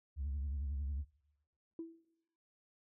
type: tone with vibrato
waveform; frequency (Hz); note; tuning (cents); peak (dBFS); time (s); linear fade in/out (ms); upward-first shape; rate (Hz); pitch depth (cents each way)
sine; 70.3; C#2; +25; -34; 0.16-1.05; 50; triangle; 11; 140
type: tone with exponential decay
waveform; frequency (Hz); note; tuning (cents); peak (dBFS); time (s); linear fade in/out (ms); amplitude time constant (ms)
sine; 329.6; E4; 0; -37; 1.79-2.05; 2; 55
effects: noise-tail reverb RT60 1.0 s tail -22 dB re dry + tanh soft clip ceiling -34 dBFS